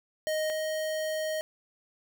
square tone pair in turn, 622.3 / 625.1 Hz, D#5 / D#5, 0 / +8 cents, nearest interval unison, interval 8 cents, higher second, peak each -28 / -30 dBFS, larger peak first, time 0.27-0.5 / 0.5-1.41 s, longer second, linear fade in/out 0 ms, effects none

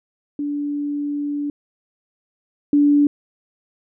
sine tone pair in turn, 290 / 290 Hz, D4 / D4, -22 / -22 cents, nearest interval unison, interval 0 cents, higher neither, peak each -21 / -11 dBFS, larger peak second, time 0.39-1.5 / 2.73-3.07 s, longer first, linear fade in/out 2 ms, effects none

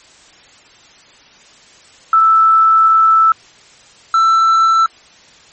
sine / triangle tone pair in turn, 1318.5 / 1331.5 Hz, E6 / E6, 0 / +17 cents, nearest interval unison, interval 17 cents, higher second, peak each -6 dBFS, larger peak neither, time 2.13-3.32 / 4.14-4.86 s, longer first, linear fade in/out 2 ms, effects white hiss -44 dBFS RMS until 5.52 s + MP3 32 kbps

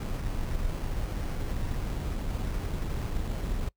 brown noise with sample-and-hold, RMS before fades -31 dBFS, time 0-3.69 s, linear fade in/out 5 ms, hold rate 3675 Hz, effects noise-tail reverb RT60 0.1 s tail -24 dB re dry

